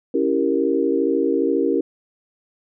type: chord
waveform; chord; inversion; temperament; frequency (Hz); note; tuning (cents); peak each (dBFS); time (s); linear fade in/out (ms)
sine; C# diminished seventh; none; equal; 277.2 / 329.6 / 392 / 466.2; C#4 / E4 / G4 / Bb4; 0 / 0 / 0 / 0; -22; 0.14-1.81; 5
effects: none